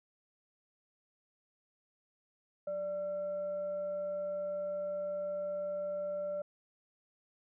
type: tone with frequency modulation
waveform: sine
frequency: 587.3 Hz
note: D5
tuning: in tune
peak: -34 dBFS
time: 2.67-6.42 s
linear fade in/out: 5 ms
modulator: 770 Hz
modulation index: 0.2
effects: none